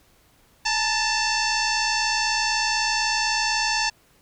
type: tone with frequency modulation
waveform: sine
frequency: 1806 Hz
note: A6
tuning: 45 cents sharp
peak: -20 dBFS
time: 0.65-3.9 s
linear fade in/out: 10 ms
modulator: 888 Hz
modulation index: 4.9
effects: pink hiss -59 dBFS RMS until 4.21 s